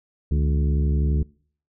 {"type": "harmonic tone with a mistuned harmonic", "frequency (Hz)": 71.9, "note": "D2", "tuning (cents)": -36, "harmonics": [1, 2, 3, 4, 5, 6], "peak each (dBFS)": [-19, -25, -31, -36, -36, -40], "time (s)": [0.31, 1.23], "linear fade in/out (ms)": 5, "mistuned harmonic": 2, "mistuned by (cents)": 100, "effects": ["noise-tail reverb RT60 0.5 s tail -24 dB re dry"]}